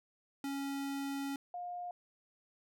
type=tone pair in turn; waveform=square / sine; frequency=277.2 / 709.7 Hz; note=C#4 / F5; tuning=0 / +28 cents; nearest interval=octave + major third; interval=1628 cents; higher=second; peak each=-37 / -39 dBFS; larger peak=first; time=0.44-1.36 / 1.54-1.91 s; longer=first; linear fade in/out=2 ms; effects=none